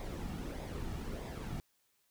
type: noise with flanger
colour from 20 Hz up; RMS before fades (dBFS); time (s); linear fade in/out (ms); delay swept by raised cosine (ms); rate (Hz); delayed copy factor
brown; -41; 0-1.6; 0; 0.68 to 1.98; 1.6; -0.5
effects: white hiss -75 dBFS RMS until 2.1 s